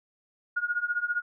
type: tone with tremolo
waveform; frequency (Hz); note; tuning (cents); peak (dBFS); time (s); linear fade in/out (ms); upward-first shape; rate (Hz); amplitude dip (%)
sine; 1436; F6; +48; -22; 0.56-1.22; 10; triangle; 15; 95
effects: none